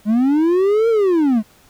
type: linear two-way sweep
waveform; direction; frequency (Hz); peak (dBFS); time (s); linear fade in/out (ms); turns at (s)
triangle; up then down; 202.7 to 466.2 to 202.7; -10; 0.05-1.43; 50; 0.89
effects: pink hiss -51 dBFS RMS until 1.69 s